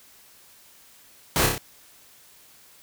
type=noise with echo; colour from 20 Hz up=pink; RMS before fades=-22 dBFS; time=1.36-1.46 s; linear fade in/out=0 ms; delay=30 ms; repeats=4; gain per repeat=-3 dB; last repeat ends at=1.58 s; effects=white hiss -53 dBFS RMS until 2.82 s